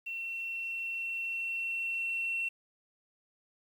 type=tone with level ramp; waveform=sine; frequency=2713 Hz; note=E7; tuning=49 cents sharp; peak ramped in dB=-35 to -29 dBFS; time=0.06-2.49 s; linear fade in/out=10 ms; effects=tanh soft clip ceiling -26 dBFS + 10-bit